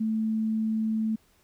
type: tone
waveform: sine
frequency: 219.8 Hz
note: A3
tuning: 2 cents flat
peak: -24 dBFS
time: 0-1.16 s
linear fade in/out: 10 ms
effects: pink hiss -64 dBFS RMS until 1.43 s